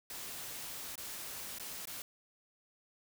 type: noise with dropouts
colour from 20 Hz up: white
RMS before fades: -44 dBFS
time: 0.1-2.02 s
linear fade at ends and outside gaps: 2 ms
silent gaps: 0.956-0.978 / 1.585-1.597 / 1.855-1.872 s
effects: none